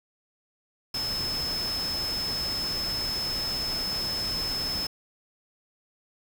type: tone in noise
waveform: sine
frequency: 5210 Hz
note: E8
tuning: 21 cents flat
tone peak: -28 dBFS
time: 0.94-4.87 s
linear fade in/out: 5 ms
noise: pink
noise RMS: -36 dBFS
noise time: 0.94-4.87 s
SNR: +5 dB
effects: none